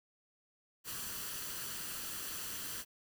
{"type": "noise with comb filter", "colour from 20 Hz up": "white", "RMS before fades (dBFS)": -42, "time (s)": [0.84, 2.85], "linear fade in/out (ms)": 50, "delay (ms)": 0.67, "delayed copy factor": 0.5, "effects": []}